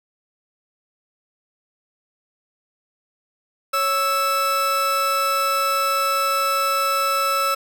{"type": "tone pair together", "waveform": "40% pulse", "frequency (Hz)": [554.4, 1317.5], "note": ["C#5", "E6"], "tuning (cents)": [0, -1], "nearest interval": "octave + minor third", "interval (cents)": 1499, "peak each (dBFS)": [-25, -18], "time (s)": [3.73, 7.55], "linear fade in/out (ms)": 10, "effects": []}